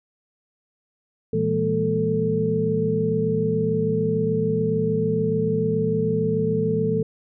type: tone cluster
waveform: sine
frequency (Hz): 115.4 / 165 / 203.1 / 229.9 / 441.3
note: A#2 / E3 / G#3 / A#3 / A4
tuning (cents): -17 / +2 / -38 / -24 / +5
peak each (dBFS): -29 / -25 / -28 / -29 / -22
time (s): 1.33-7.03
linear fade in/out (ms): 5
effects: none